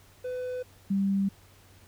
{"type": "tone pair in turn", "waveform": ["triangle", "sine"], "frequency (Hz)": [502, 196.36], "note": ["B4", "G3"], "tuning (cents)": [28, 3], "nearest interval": "octave + major third", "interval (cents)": 1625, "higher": "first", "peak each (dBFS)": [-29, -23], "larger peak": "second", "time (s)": [[0.24, 0.63], [0.9, 1.29]], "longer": "neither", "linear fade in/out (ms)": 10, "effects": ["added 95 Hz sine -57 dBFS peak until 1.87 s", "pink hiss -58 dBFS RMS until 1.87 s"]}